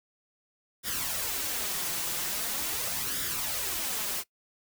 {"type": "noise with flanger", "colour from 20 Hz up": "white", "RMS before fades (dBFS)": -32, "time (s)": [0.83, 4.24], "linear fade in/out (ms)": 50, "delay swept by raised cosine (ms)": [0.57, 5.97], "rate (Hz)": 0.42, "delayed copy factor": 0.55, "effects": ["noise-tail reverb RT60 0.1 s tail -21 dB re dry"]}